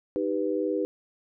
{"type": "chord", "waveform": "sine", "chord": "Eb augmented", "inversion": "none", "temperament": "equal", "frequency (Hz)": [311.1, 392, 493.9], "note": ["Eb4", "G4", "B4"], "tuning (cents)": [0, 0, 0], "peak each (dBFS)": -29, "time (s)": [0.16, 0.85], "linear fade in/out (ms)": 0, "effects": []}